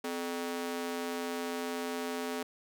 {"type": "ring-modulated tone", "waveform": "sawtooth", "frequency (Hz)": 344.5, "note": "F4", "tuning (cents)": -24, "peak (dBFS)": -27, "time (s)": [0.04, 2.43], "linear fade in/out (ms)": 5, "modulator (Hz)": 88.4, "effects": []}